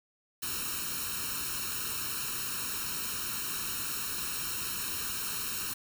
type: noise with comb filter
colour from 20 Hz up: white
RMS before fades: -35 dBFS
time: 0.42-5.74 s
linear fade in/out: 10 ms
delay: 0.73 ms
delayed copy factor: +1
effects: none